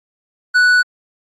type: tone with tanh clipping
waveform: sine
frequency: 1480 Hz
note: F#6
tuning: in tune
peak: -10 dBFS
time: 0.54-0.83 s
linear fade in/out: 20 ms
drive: 8 dB
effects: AAC 48 kbps